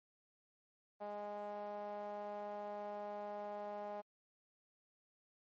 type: tone with band-pass filter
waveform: sawtooth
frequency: 206.5 Hz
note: G#3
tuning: 10 cents flat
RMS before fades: -45 dBFS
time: 1-4.02 s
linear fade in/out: 20 ms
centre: 720 Hz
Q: 6
effects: MP3 32 kbps